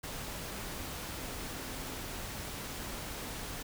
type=tone in noise; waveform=sine; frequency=259.3 Hz; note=C4; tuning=15 cents flat; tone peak=-50 dBFS; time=1.2-1.99 s; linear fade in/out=10 ms; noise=pink; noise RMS=-41 dBFS; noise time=0.03-3.63 s; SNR=-12 dB; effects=none